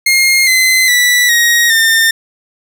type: tone with pitch steps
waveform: sawtooth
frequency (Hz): 2135 / 2048 / 1964.6 / 1884.6 / 1807.8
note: C7 / C7 / B6 / A#6 / A6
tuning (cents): +34 / -38 / -10 / +18 / +46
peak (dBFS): -4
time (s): 0.06-2.11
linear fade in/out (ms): 5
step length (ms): 410
effects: none